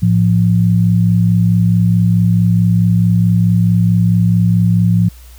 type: tone pair together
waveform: sine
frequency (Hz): 110 / 174.61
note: A2 / F3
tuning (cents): 0 / 0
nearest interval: minor sixth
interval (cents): 800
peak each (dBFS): -11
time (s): 0.02-5.09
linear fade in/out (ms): 10
effects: added 60 Hz sine -35 dBFS peak until 5.38 s + white hiss -45 dBFS RMS until 5.38 s